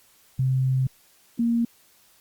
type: tone pair in turn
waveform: sine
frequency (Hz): 130.81 / 233.6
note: C3 / A#3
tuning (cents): 0 / +4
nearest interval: minor seventh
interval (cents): 1004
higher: second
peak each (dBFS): -19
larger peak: neither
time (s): 0.39-0.87 / 1.39-1.65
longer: first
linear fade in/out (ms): 5
effects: white hiss -58 dBFS RMS until 2.2 s + Opus 48 kbps